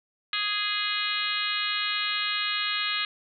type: harmonic tone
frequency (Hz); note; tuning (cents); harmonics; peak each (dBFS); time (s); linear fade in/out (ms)
415.3; G#4; 0; 3 / 4 / 5 / 6 / 7 / 8 / 9 / 10; -34 / -34 / -34 / -34 / -34 / -34 / -34 / -34; 0.33-3.05; 2
effects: none